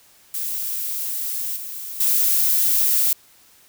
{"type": "noise with level steps", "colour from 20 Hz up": "violet", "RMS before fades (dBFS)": [-26, -32, -18], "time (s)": [0.34, 3.13], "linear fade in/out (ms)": 2, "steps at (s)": [1.56, 2], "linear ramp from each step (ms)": 5, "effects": ["white hiss -53 dBFS RMS until 3.68 s"]}